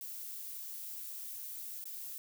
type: noise with dropouts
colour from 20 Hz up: violet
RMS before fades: -44 dBFS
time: 0.01-2.18 s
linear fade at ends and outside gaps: 1 ms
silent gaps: 1.841-1.855 s
effects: none

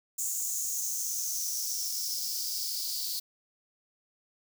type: noise with high-pass filter sweep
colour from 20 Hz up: blue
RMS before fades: -33 dBFS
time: 0.18-3.2 s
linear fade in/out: 10 ms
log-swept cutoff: 7100 to 4500 Hz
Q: 6.2
effects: none

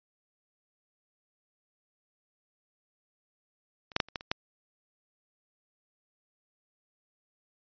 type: clicks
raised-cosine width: 0.2 ms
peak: -29 / -6 / -6 / -30 / -14 / -26 / -10 dBFS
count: 7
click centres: 3.918 / 3.964 / 4.002 / 4.086 / 4.158 / 4.209 / 4.315 s
effects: resampled to 11025 Hz

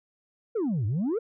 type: exponential two-way sweep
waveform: sine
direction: down then up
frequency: 491.6 to 96.4 to 491.6 Hz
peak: -22 dBFS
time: 0.55-1.19 s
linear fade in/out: 10 ms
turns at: 0.86 s
effects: tanh soft clip ceiling -23 dBFS

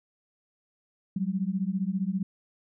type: beating tone pair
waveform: sine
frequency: 183.2 / 198.2 Hz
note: F#3 / G3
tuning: -17 / +19 cents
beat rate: 15 Hz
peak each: -29 dBFS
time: 1.16-2.23 s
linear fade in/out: 5 ms
effects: none

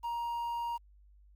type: tone with quantisation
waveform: triangle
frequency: 941 Hz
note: A#5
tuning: 16 cents sharp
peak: -31 dBFS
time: 0.03-0.78 s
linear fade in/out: 20 ms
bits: 10
effects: added 50 Hz sine -57 dBFS peak until 1.35 s

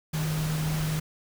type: tone in noise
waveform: sine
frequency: 155.3 Hz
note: D#3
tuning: 3 cents flat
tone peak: -26 dBFS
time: 0.13-1 s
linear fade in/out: 10 ms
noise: pink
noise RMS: -35 dBFS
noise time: 0.13-1 s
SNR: +6 dB
effects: none

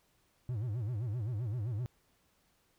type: tone with vibrato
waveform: triangle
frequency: 113.1 Hz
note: A2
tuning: 48 cents sharp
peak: -31 dBFS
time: 0.49-1.86 s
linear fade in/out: 0 ms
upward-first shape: sine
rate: 7.7 Hz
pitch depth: 220 cents each way
effects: pink hiss -72 dBFS RMS until 2.78 s

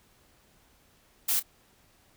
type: noise with echo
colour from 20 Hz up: blue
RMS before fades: -26 dBFS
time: 1.28-1.4 s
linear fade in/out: 10 ms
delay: 29 ms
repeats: 1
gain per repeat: -15 dB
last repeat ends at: 1.429 s
effects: pink hiss -63 dBFS RMS until 2.16 s

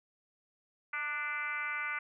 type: tone with frequency modulation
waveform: sine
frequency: 1764 Hz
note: A6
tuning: 4 cents sharp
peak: -33 dBFS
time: 0.93-1.99 s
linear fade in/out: 5 ms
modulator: 289 Hz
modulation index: 2.1
effects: none

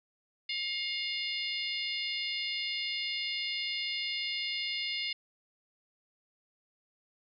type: harmonic tone with a mistuned harmonic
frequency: 709 Hz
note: F5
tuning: 26 cents sharp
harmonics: 3 / 4 / 5 / 6 / 7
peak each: -37 / -38 / -39 / -40 / -40 dBFS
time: 0.49-5.13 s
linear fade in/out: 5 ms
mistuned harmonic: 3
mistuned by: +16 cents
effects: none

